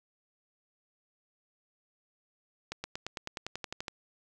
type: accelerating click train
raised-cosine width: 0.2 ms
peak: -19 dBFS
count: 13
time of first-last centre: 2.72-3.882 s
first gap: 120 ms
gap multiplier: 0.96
effects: none